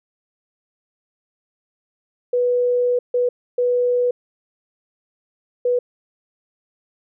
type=tone bursts at uneven times; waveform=sine; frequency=491.1 Hz; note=B4; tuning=10 cents flat; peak=-15 dBFS; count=4; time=2.33-2.99 / 3.14-3.29 / 3.58-4.11 / 5.65-5.79 s; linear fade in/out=5 ms; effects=none